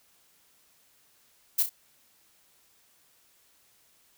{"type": "noise with echo", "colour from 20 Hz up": "violet", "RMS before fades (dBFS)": -23, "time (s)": [1.58, 1.63], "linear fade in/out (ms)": 10, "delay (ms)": 33, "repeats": 2, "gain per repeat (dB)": -8, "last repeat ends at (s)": 1.696, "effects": ["white hiss -64 dBFS RMS until 4.17 s"]}